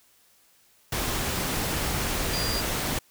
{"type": "tone in noise", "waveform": "sine", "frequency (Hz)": 4780, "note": "D8", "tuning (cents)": 30, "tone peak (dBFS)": -30, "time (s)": [2.33, 2.61], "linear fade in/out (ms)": 5, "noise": "pink", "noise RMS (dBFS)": -28, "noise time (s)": [0.92, 2.99], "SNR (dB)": -5, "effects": ["white hiss -61 dBFS RMS until 3.1 s"]}